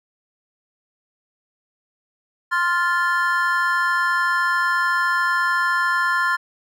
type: chord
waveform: triangle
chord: F major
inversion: second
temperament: just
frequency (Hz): 1047.7 / 1396.9 / 1746.1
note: C6 / F6 / A6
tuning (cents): +2 / 0 / -14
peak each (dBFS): -20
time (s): 2.51-6.37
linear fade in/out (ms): 20
effects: none